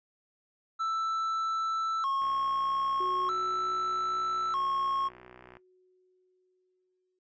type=tone with vibrato; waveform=triangle; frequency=1200 Hz; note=D6; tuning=37 cents sharp; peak=-26 dBFS; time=0.79-5.09 s; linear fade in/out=20 ms; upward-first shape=square; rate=0.4 Hz; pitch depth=170 cents each way
type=click train; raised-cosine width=0.5 ms; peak=-34 dBFS; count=209; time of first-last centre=2.22-5.569 s; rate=62.1 Hz
type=tone with exponential decay; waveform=sine; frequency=368.2 Hz; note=F#4; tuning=8 cents flat; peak=-35 dBFS; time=3-7.19 s; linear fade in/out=5 ms; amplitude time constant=910 ms
effects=noise-tail reverb RT60 0.1 s tail -18 dB re dry + resampled to 16000 Hz